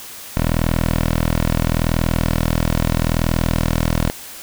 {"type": "tone with low-pass filter sweep", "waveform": "10% pulse", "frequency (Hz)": 40.76, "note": "E1", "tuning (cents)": -19, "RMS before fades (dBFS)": -18, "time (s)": [0.37, 4.1], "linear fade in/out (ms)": 0, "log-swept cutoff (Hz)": [3600, 8000], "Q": 0.74, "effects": ["white hiss -35 dBFS RMS until 4.42 s"]}